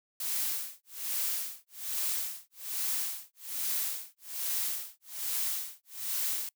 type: noise with tremolo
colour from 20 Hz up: blue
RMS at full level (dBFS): -31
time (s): 0.2-6.49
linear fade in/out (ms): 2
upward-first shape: sine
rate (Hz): 1.2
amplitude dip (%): 100
effects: noise-tail reverb RT60 0.1 s tail -23 dB re dry